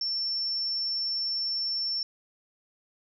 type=tone; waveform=sine; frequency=5410 Hz; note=E8; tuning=44 cents sharp; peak=-27 dBFS; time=0.01-2.03 s; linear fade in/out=2 ms; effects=none